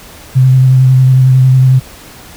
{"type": "tone with vibrato", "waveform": "sine", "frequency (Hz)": 130, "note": "C3", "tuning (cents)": -11, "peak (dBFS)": -3, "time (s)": [0.35, 1.8], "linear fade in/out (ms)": 20, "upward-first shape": "square", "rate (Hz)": 11, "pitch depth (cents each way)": 16, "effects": ["pink hiss -34 dBFS RMS until 2.36 s"]}